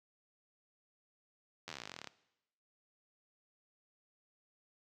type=slowing click train; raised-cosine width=0.2 ms; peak=-26 dBFS; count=22; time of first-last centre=1.68-2.073 s; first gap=11 ms; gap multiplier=1.05; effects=noise-tail reverb RT60 0.9 s tail -19 dB re dry + high-pass 100 Hz 12 dB/octave